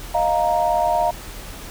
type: chord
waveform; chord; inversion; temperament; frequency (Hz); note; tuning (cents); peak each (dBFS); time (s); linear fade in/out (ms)
sine; Eb suspended second; none; just; 622.3 / 700 / 933.4; Eb5 / F5 / Bb5; 0 / +4 / +2; -22 / -19 / -21; 0.14-1.11; 10
effects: added 40 Hz sine -37 dBFS peak until 1.7 s + pink hiss -37 dBFS RMS until 1.7 s